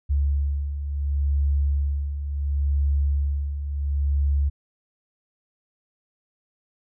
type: beating tone pair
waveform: sine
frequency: 70.3 / 71.01 Hz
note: C#2 / C#2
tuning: +25 / +42 cents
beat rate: 0.71 Hz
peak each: -28 / -21 dBFS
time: 0.09-4.5 s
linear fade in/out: 20 ms
effects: none